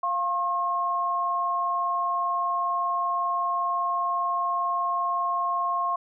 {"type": "tone pair together", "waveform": "sine", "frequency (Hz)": [698.5, 1076.4], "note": ["F5", "C6"], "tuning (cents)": [0, 49], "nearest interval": "perfect fifth", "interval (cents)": 749, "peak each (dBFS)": [-30, -24], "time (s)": [0.03, 5.96], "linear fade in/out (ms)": 5, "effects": []}